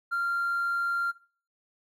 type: tone with hard clipping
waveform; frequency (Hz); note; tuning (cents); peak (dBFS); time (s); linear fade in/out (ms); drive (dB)
triangle; 1387; F6; -12; -25; 0.11-1.12; 20; 2
effects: noise-tail reverb RT60 0.4 s tail -18 dB re dry